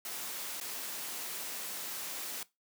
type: noise with dropouts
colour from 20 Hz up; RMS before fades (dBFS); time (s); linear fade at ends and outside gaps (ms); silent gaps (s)
white; -40; 0.05-2.43; 2; 0.601-0.611
effects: noise-tail reverb RT60 0.2 s tail -19 dB re dry + high-pass 200 Hz 12 dB/octave